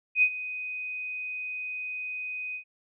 sine tone with ADSR envelope, 2500 Hz, D#7, 8 cents sharp, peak -16 dBFS, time 0.15-2.64 s, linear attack 74 ms, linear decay 66 ms, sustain -16 dB, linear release 91 ms, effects none

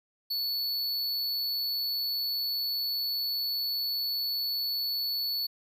square tone, 4435 Hz, C#8, in tune, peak -29 dBFS, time 0.3-5.47 s, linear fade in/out 10 ms, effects none

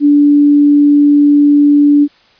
sine tone, 290.3 Hz, D4, 20 cents flat, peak -4 dBFS, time 0-2.08 s, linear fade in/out 50 ms, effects white hiss -48 dBFS RMS until 2.39 s + resampled to 11025 Hz

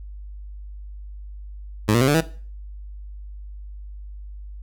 15% pulse tone with pitch steps, 107 / 118.72 / 131.73 / 146.17 / 162.18 Hz, A2 / A#2 / C3 / D3 / E3, -48 / +32 / +12 / -8 / -28 cents, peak -9 dBFS, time 1.88-2.21 s, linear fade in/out 10 ms, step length 66 ms, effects noise-tail reverb RT60 0.4 s tail -17 dB re dry + added 50 Hz sine -34 dBFS peak until 4.62 s

